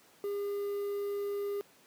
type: tone with quantisation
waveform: triangle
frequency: 404.9 Hz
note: G#4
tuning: 44 cents flat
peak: -30 dBFS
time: 0.24-1.61 s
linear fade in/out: 0 ms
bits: 9
effects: pink hiss -61 dBFS RMS until 1.86 s + high-pass 200 Hz 12 dB/octave